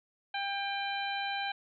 harmonic tone with a mistuned harmonic, 796 Hz, G5, 26 cents sharp, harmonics 1 / 2 / 3 / 4 / 5, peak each -35 / -38 / -40 / -41 / -42 dBFS, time 0.34-1.52 s, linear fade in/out 5 ms, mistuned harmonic 4, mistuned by -50 cents, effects none

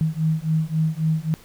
sine beating tone pair, 156.6 / 160.3 Hz, D#3 / E3, +11 / -48 cents, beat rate 3.7 Hz, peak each -22 dBFS, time 0.01-1.34 s, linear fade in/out 0 ms, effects pink hiss -49 dBFS RMS until 1.44 s

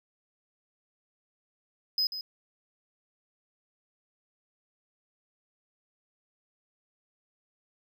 triangle tone with echo, 5040 Hz, D#8, 21 cents sharp, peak -23 dBFS, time 1.98-2.07 s, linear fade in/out 2 ms, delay 140 ms, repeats 1, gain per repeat -10 dB, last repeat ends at 2.21 s, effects none

